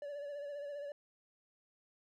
triangle tone with vibrato, 575 Hz, D5, 37 cents flat, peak -39 dBFS, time 0.02-0.92 s, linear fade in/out 2 ms, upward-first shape sine, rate 15 Hz, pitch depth 40 cents each way, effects none

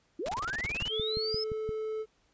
sine linear sweep, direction up, 287.9 to 5274 Hz, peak -32 dBFS, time 0.19-1.44 s, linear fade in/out 5 ms
pink noise bursts, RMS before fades -39 dBFS, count 12, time 0.26-0.88 s, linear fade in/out 0 ms, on 26 ms, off 28 ms
click train, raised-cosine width 5 ms, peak -26 dBFS, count 7, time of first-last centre 0.65-1.692 s, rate 5.76 Hz
triangle tone, 435.7 Hz, A4, 17 cents flat, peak -30 dBFS, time 0.89-2.06 s, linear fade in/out 50 ms
effects pink hiss -70 dBFS RMS until 2.33 s + resampled to 16000 Hz

